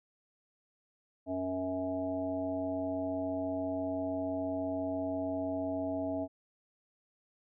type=harmonic tone; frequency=92.6 Hz; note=F#2; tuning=2 cents sharp; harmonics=1 / 3 / 5 / 7 / 9; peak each=-46 / -35 / -46 / -35 / -46 dBFS; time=1.26-6.28 s; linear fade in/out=50 ms; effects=none